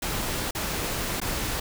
pink noise with dropouts, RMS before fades -29 dBFS, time 0.02-1.6 s, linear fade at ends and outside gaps 5 ms, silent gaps 0.51-0.549 / 1.202-1.215 s, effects none

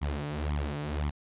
sawtooth tone with flanger, 73.42 Hz, D2, in tune, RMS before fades -32 dBFS, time 0.01-1.11 s, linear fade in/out 20 ms, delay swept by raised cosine 0.9 to 6.6 ms, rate 1.9 Hz, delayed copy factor +1, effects resampled to 8000 Hz

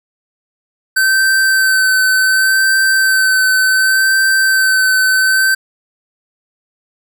square tone with vibrato, 1539 Hz, G6, 32 cents flat, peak -10 dBFS, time 0.96-5.55 s, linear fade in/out 10 ms, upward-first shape sine, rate 0.68 Hz, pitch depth 19 cents each way, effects none

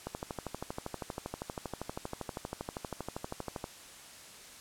click train, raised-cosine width 1 ms, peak -22 dBFS, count 46, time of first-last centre 0.07-3.641 s, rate 12.6 Hz, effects white hiss -51 dBFS RMS until 4.6 s + low-pass 10000 Hz 12 dB/octave

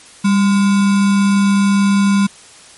sine tone with sample-and-hold, 198.4 Hz, G3, 21 cents sharp, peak -9 dBFS, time 0.24-2.27 s, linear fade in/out 10 ms, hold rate 1225 Hz, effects white hiss -41 dBFS RMS until 2.77 s + MP3 48 kbps

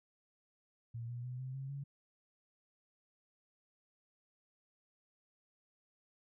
sine tone with pitch steps, 116.54 / 120.86 / 125.34 / 129.98 / 134.8 / 139.8 Hz, A#2 / B2 / B2 / C3 / C#3 / C#3, 0 / -37 / +26 / -11 / -48 / +15 cents, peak -40 dBFS, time 0.94-1.84 s, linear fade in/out 10 ms, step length 150 ms, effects none

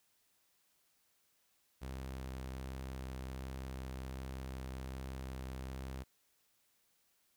sawtooth tone with vibrato, 65.41 Hz, C2, in tune, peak -38 dBFS, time 1.81-6.04 s, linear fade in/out 20 ms, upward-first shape sine, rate 1.3 Hz, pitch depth 11 cents each way, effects white hiss -75 dBFS RMS until 7.36 s

